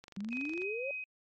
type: click train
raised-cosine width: 0.2 ms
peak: -33 dBFS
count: 15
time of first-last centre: 0.04-0.619 s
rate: 24.2 Hz
type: exponential sweep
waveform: sine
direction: up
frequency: 190.8 to 572 Hz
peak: -36 dBFS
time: 0.17-0.91 s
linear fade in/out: 2 ms
type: tone with tremolo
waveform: sine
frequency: 2520 Hz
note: D#7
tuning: 21 cents sharp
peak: -36 dBFS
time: 0.32-1.04 s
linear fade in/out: 2 ms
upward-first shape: sine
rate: 3.7 Hz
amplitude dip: 35%
effects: AAC 64 kbps